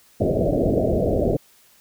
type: low-pass noise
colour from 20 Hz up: white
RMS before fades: -20 dBFS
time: 0.2-1.37 s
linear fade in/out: 10 ms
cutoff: 670 Hz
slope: 96 dB/octave
effects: white hiss -55 dBFS RMS until 1.8 s